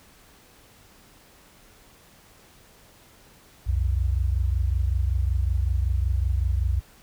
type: tone pair together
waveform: sine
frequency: 62.8 / 88.12 Hz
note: B1 / F2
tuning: +30 / +16 cents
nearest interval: tritone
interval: 586 cents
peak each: -22 / -25 dBFS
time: 3.66-6.81 s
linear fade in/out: 20 ms
effects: pink hiss -54 dBFS RMS until 7.02 s